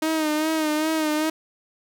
sawtooth tone with vibrato, 311.1 Hz, D#4, in tune, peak -17 dBFS, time 0.02-1.3 s, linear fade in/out 5 ms, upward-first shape sine, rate 2.5 Hz, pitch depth 47 cents each way, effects none

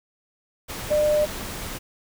sine tone in noise, 601 Hz, D5, 40 cents sharp, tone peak -17 dBFS, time 0.9-1.26 s, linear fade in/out 20 ms, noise pink, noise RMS -33 dBFS, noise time 0.68-1.79 s, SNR +13 dB, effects none

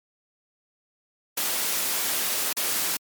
white noise with dropouts, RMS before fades -26 dBFS, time 1.37-2.97 s, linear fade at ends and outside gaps 5 ms, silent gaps 2.53-2.567 s, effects high-pass 200 Hz 12 dB/octave + MP3 96 kbps

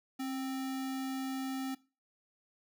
sine tone with sample-and-hold, 266 Hz, C4, 29 cents sharp, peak -34 dBFS, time 0.19-1.75 s, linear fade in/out 10 ms, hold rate 1050 Hz, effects noise-tail reverb RT60 0.3 s tail -19 dB re dry

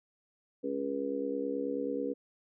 harmonic tone, 69.3 Hz, C#2, in tune, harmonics 3 / 4 / 5 / 6 / 7, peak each -46 / -35 / -46 / -38 / -35 dBFS, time 0.63-2.14 s, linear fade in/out 20 ms, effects none

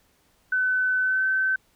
sine tone with pitch glide, 1511 to 1535.6 Hz, F#6 to G6, +36 to -36 cents, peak -20 dBFS, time 0.52-1.56 s, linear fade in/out 5 ms, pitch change +28 cents, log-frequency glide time 1.01-1.26 s, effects pink hiss -64 dBFS RMS until 1.75 s

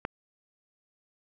click, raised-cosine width 0.5 ms, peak -15 dBFS, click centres 0.051 s, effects none

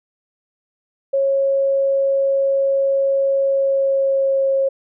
sine tone with pitch glide, 547 to 541.7 Hz, C#5 to C#5, -23 to -40 cents, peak -14 dBFS, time 1.13-4.69 s, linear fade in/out 10 ms, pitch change -17 cents, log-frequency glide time 3.45-4.46 s, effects none

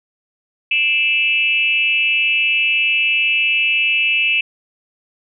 sine tone with frequency modulation, 2637 Hz, E7, in tune, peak -13 dBFS, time 0.71-4.41 s, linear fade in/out 5 ms, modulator 268 Hz, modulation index 0.78, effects none

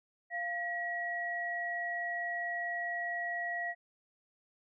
sine tone pair together, 694.5 / 1915 Hz, F5 / A#6, -10 / +46 cents, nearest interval octave + tritone, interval 1756 cents, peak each -38 / -35 dBFS, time 0.3-3.75 s, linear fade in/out 50 ms, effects none

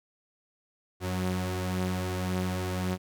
sawtooth tone pair together, 92.5 / 183.19 Hz, F#2 / F#3, 0 / -17 cents, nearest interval octave, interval 1183 cents, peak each -27 / -28 dBFS, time 1-2.98 s, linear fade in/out 50 ms, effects none

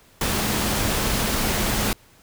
sine tone in noise, 209.8 Hz, G#3, 18 cents sharp, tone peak -31 dBFS, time 0.21-1.93 s, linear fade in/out 2 ms, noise pink, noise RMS -23 dBFS, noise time 0.21-1.93 s, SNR -11 dB, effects pink hiss -54 dBFS RMS until 2.22 s

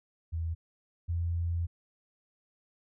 sine tone pair in turn, 82.3 / 85.05 Hz, E2 / F2, -2 / -45 cents, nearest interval minor second, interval 57 cents, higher second, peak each -30 / -28 dBFS, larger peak second, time 0.32-0.55 / 1.08-1.67 s, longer second, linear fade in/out 20 ms, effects none

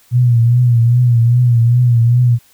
sine tone with vibrato, 120 Hz, B2, 49 cents flat, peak -7 dBFS, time 0.11-2.39 s, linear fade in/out 50 ms, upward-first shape triangle, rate 2.5 Hz, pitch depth 75 cents each way, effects white hiss -50 dBFS RMS until 2.53 s

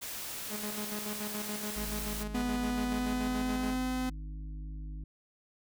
white noise, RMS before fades -40 dBFS, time 0.01-2.24 s, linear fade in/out 20 ms
sawtooth tone with tremolo, 210 Hz, G#3, 19 cents sharp, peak -32 dBFS, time 0.49-3.78 s, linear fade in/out 50 ms, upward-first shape square, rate 7 Hz, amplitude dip 55%
harmonic tone, 51.6 Hz, G#1, 10 cents flat, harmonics 1 / 3 / 5 / 6, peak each -38 / -48 / -55 / -56 dBFS, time 1.76-5.04 s, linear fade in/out 5 ms
45% pulse tone with pitch glide, 246.7 to 255.3 Hz, B3 to C4, -2 to -42 cents, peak -31 dBFS, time 2.34-4.1 s, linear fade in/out 10 ms, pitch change +60 cents, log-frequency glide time 2.75-3.68 s
effects none

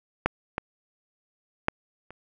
clicks, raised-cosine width 0.5 ms, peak -6 / -12 / -6 / -28 dBFS, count 4, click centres 0.26 / 0.581 / 1.684 / 2.106 s, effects none

